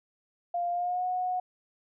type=tone with pitch glide; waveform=sine; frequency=698.5 to 731.1 Hz; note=F5 to F#5; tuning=0 to -21 cents; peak=-27 dBFS; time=0.54-1.4 s; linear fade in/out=5 ms; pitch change=+79 cents; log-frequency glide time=0.71-1.05 s; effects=none